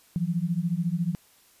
sine beating tone pair, 164.81 / 178.81 Hz, E3 / F3, 0 / +41 cents, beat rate 14 Hz, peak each -27 dBFS, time 0.16-1.15 s, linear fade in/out 0 ms, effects white hiss -59 dBFS RMS until 1.6 s + resampled to 32000 Hz

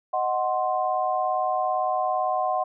sine chord, C diminished, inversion first, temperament equal with one note detuned, 622.3 / 740 / 1050.1 Hz, Eb5 / Gb5 / C6, 0 / 0 / +6 cents, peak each -28 / -24 / -28 dBFS, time 0.13-2.64 s, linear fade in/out 10 ms, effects none

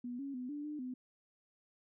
sine tone with pitch steps, 244.3 / 277.2 / 250.8 / 292.2 / 299.4 / 253.3 Hz, B3 / C#4 / B3 / D4 / D4 / B3, -19 / 0 / +27 / -9 / +33 / +44 cents, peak -39 dBFS, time 0.04-0.94 s, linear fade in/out 5 ms, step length 150 ms, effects none

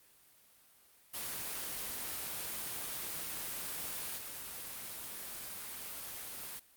white noise with level steps, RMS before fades -40 / -44 dBFS, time 1.13-6.6 s, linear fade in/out 20 ms, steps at 4.17 s, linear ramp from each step 10 ms, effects white hiss -64 dBFS RMS until 6.76 s + Opus 32 kbps

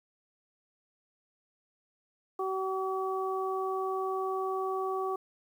harmonic tone, 380 Hz, F#4, 46 cents sharp, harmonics 1 / 2 / 3, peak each -32 / -36 / -35 dBFS, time 2.39-5.16 s, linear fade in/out 5 ms, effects 10-bit

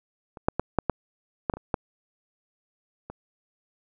clicks, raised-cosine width 1 ms, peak -27 / -6 / -10 / -6 / -8 / -10 / -14 / -25 / -9 / -23 dBFS, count 10, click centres 0.372 / 0.485 / 0.596 / 0.787 / 0.897 / 1.498 / 1.538 / 1.57 / 1.742 / 3.1 s, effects none

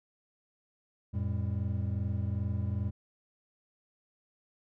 triangle tone cluster, 89.1 / 111.6 / 201 Hz, F2 / A2 / G3, +35 / +25 / +44 cents, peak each -30 / -32 / -37 dBFS, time 1.13-2.91 s, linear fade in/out 20 ms, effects none

